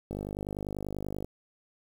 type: click train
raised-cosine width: 2 ms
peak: -22 dBFS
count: 58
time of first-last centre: 0.11-1.245 s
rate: 50.2 Hz
effects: 8-bit